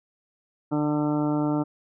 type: harmonic tone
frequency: 149.2 Hz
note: D3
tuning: 28 cents sharp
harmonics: 1 / 2 / 3 / 4 / 5 / 6 / 7 / 8 / 9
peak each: -29 / -23 / -36 / -33 / -37 / -35 / -46 / -41 / -40 dBFS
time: 0.71-1.64 s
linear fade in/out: 20 ms
effects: none